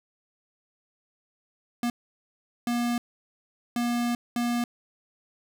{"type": "tone bursts at uneven times", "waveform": "square", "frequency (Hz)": 239.2, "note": "A#3", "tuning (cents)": 45, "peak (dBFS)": -25, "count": 4, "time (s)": [[1.83, 1.9], [2.67, 2.98], [3.76, 4.15], [4.36, 4.64]], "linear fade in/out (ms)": 2, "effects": []}